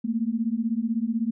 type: beating tone pair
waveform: sine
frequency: 220 / 236 Hz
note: A3 / A#3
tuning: 0 / +22 cents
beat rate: 16 Hz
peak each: -26 dBFS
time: 0.04-1.31 s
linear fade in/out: 10 ms
effects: none